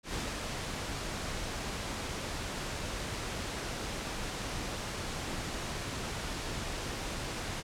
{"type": "noise with ADSR envelope", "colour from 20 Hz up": "pink", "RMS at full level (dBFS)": -35, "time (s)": [0.03, 7.63], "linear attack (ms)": 110, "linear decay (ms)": 200, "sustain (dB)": -2, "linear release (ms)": 36, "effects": ["low-pass 8000 Hz 12 dB/octave"]}